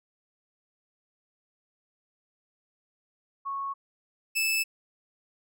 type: tone pair in turn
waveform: sine / sawtooth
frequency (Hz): 1103 / 2623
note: C#6 / E7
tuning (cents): -9 / -9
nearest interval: octave + minor third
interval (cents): 1500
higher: second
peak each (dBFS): -30 / -21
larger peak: second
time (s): 3.45-3.74 / 4.35-4.64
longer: neither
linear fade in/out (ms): 20
effects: none